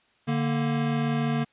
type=tone pair together; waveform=square; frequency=146.84 / 233.1 Hz; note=D3 / A#3; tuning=0 / 0 cents; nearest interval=minor sixth; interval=800 cents; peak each=-27 dBFS; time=0.27-1.45 s; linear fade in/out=20 ms; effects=white hiss -64 dBFS RMS until 1.52 s + resampled to 8000 Hz